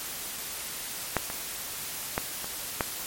clicks, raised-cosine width 0.5 ms, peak -8 / -19 / -10 / -21 / -9 dBFS, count 5, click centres 1.167 / 1.301 / 2.179 / 2.444 / 2.808 s, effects white hiss -36 dBFS RMS until 3.06 s + MP3 64 kbps

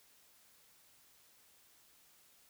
silence, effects white hiss -66 dBFS RMS until 2.49 s

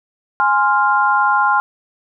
sine chord, F minor, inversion first, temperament equal, 830.6 / 1046.5 / 1396.9 Hz, Ab5 / C6 / F6, 0 / 0 / 0 cents, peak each -16 dBFS, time 0.4-1.6 s, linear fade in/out 0 ms, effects none

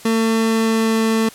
30% pulse tone with pitch glide, 224.9 to 223.1 Hz, A3 to A3, +38 to +24 cents, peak -12 dBFS, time 0.05-1.29 s, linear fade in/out 5 ms, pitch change -14 cents, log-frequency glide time 0.25-1.01 s, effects white hiss -41 dBFS RMS until 1.34 s + low-pass 12000 Hz 12 dB/octave

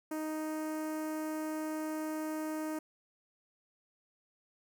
sawtooth tone with notch filter, 311.1 Hz, D#4, in tune, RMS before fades -37 dBFS, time 0.11-2.79 s, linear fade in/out 5 ms, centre 3600 Hz, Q 0.53, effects none

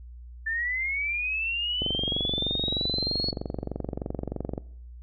sine linear sweep, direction up, 1760 to 4394 Hz, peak -26 dBFS, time 0.46-3.31 s, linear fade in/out 10 ms
click train, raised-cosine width 2 ms, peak -17 dBFS, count 65, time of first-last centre 1.82-4.579 s, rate 23.2 Hz
effects noise-tail reverb RT60 0.7 s tail -21 dB re dry + added 60 Hz sine -41 dBFS peak until 5.02 s

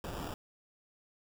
pink noise with sample-and-hold, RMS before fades -40 dBFS, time 0.04-0.34 s, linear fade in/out 2 ms, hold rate 2100 Hz, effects none

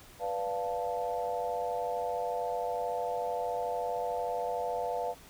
sine chord, B half-diminished seventh, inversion none, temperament equal, 493.9 / 587.3 / 698.5 / 880 Hz, B4 / D5 / F5 / A5, 0 / 0 / 0 / 0 cents, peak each -35 / -39 / -34 / -38 dBFS, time 0.19-5.15 s, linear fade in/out 50 ms, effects pink hiss -54 dBFS RMS until 5.29 s

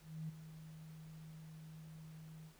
sine tone with ADSR envelope, 158.2 Hz, D#3, 29 cents sharp, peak -40 dBFS, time 0-2.55 s, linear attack 290 ms, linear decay 13 ms, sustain -11 dB, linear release 100 ms, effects pink hiss -66 dBFS RMS until 2.59 s

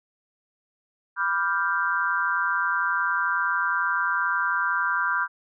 sine chord, G dominant seventh, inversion first, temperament equal, 987.8 / 1174.7 / 1396.9 / 1568 Hz, B5 / D6 / F6 / G6, 0 / 0 / 0 / 0 cents, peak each -29 / -29 / -26 / -26 dBFS, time 1.16-5.28 s, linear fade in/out 50 ms, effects none

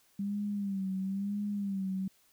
sine tone with vibrato, 197.5 Hz, G3, 13 cents sharp, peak -31 dBFS, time 0.19-2.08 s, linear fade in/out 5 ms, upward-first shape sine, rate 1 Hz, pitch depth 72 cents each way, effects white hiss -67 dBFS RMS until 2.32 s

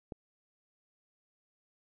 click, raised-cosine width 2 ms, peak -27 dBFS, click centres 0.122 s, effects none

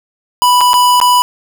square tone with dropouts, 987.8 Hz, B5, in tune, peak -7 dBFS, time 0.42-1.22 s, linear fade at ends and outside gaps 0 ms, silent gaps 0.608-0.612 / 0.733-0.74 / 1.001-1.014 s, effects none

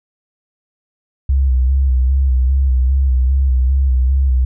sine tone with vibrato, 65.41 Hz, C2, in tune, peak -10 dBFS, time 1.29-4.45 s, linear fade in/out 5 ms, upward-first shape square, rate 2.5 Hz, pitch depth 51 cents each way, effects none

